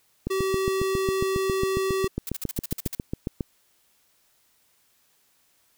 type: click train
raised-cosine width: 3 ms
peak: -14 dBFS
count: 24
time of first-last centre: 0.27-3.408 s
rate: 7.33 Hz
type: tone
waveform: square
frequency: 383.2 Hz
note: G4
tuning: 39 cents flat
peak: -24 dBFS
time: 0.3-2.08 s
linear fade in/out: 10 ms
type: noise bursts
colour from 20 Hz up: blue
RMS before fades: -32 dBFS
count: 10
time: 2.27-2.95 s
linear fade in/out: 2 ms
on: 23 ms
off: 50 ms
effects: white hiss -65 dBFS RMS until 5.77 s